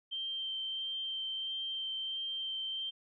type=tone with vibrato; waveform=sine; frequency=3136 Hz; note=G7; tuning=in tune; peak=-35 dBFS; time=0.11-2.91 s; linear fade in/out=20 ms; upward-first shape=sine; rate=1.5 Hz; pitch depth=9 cents each way; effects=none